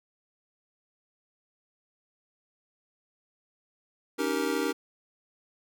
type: chord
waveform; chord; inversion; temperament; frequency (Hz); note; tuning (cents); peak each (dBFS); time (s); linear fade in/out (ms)
square; Eb dominant seventh; third; just; 280 / 311.1 / 388.9 / 466.7; Db4 / Eb4 / G4 / Bb4; +18 / 0 / -14 / +2; -33; 4.18-4.73; 20
effects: none